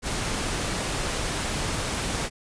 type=noise; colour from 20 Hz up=pink; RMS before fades=-28 dBFS; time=0.02-2.3 s; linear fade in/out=50 ms; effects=resampled to 22050 Hz